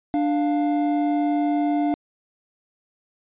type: tone pair together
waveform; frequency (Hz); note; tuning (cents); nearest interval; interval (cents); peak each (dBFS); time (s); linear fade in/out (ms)
triangle; 294.7 / 701; D4 / F5; +6 / +6; octave + minor third; 1500; -18 / -23; 0.14-1.94; 0
effects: resampled to 8000 Hz